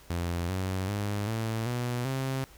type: tone with pitch steps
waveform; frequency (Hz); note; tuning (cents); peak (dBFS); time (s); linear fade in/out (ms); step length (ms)
sawtooth; 86.3 / 94.11 / 102.63 / 111.92 / 122.05 / 133.09; F2 / F#2 / G#2 / A2 / B2 / C3; -20 / +30 / -20 / +30 / -20 / +30; -25; 0.1-2.44; 0; 390
effects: added 55 Hz sine -57 dBFS peak until 2.57 s + pink hiss -55 dBFS RMS until 2.57 s